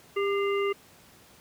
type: harmonic tone with a mistuned harmonic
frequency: 399.5 Hz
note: G4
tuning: 33 cents sharp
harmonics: 1 / 3 / 5 / 7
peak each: -25 / -33 / -35 / -39 dBFS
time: 0.16-0.73 s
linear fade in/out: 10 ms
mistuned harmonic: 5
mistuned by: +64 cents
effects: pink hiss -55 dBFS RMS until 1.4 s + high-pass 80 Hz 12 dB/octave